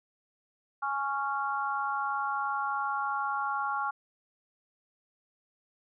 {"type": "chord", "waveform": "sine", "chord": "Db major", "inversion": "second", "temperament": "just", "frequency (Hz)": [831.5, 1108.7, 1385.9], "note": ["Ab5", "Db6", "F6"], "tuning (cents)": [2, 0, -14], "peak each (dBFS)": [-33, -33, -33], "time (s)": [0.82, 3.91], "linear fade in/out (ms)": 10, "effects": []}